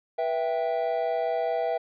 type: chord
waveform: triangle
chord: E minor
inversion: second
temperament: equal with one note detuned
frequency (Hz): 487.4 / 659.3 / 784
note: B4 / E5 / G5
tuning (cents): -23 / 0 / 0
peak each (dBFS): -28 / -25 / -29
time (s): 0.18-1.78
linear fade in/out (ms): 10
effects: resampled to 11025 Hz